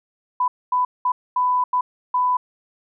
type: tone bursts at uneven times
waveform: sine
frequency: 997 Hz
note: B5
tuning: 16 cents sharp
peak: -16 dBFS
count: 6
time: 0.4-0.48 / 0.72-0.85 / 1.05-1.12 / 1.36-1.64 / 1.73-1.81 / 2.14-2.37 s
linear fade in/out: 5 ms
effects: none